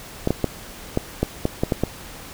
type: clicks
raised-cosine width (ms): 2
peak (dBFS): -5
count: 9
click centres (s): 0.274 / 0.306 / 0.443 / 0.974 / 1.23 / 1.454 / 1.635 / 1.722 / 1.836
effects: pink hiss -39 dBFS RMS until 2.33 s